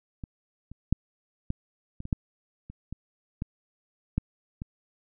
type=clicks; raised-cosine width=5 ms; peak=-24 / -30 / -9 / -16 / -25 / -24 / -12 / -29 / -23 / -18 / -12 / -22 dBFS; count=12; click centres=0.238 / 0.716 / 0.926 / 1.504 / 2.004 / 2.054 / 2.128 / 2.7 / 2.926 / 3.421 / 4.18 / 4.619 s; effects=none